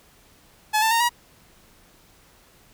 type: tone with pitch steps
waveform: sawtooth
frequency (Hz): 856 / 888.7 / 922.8 / 958.1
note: A5 / A5 / A#5 / A#5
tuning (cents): -48 / +17 / -18 / +47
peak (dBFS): -14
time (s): 0.73-1.094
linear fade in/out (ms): 20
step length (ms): 91
effects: pink hiss -55 dBFS RMS until 2.73 s